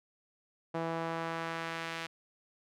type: tone with band-pass filter sweep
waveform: sawtooth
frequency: 164.81 Hz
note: E3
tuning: in tune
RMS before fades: -37 dBFS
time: 0.74-2.07 s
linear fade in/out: 10 ms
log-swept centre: 680 to 2500 Hz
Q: 0.92
effects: none